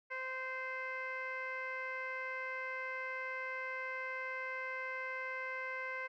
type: tone with low-pass filter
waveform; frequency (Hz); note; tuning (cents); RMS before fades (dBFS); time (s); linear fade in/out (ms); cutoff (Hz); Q
15% pulse; 519; C5; -14; -41; 0.1-6.08; 20; 2100; 3.2
effects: none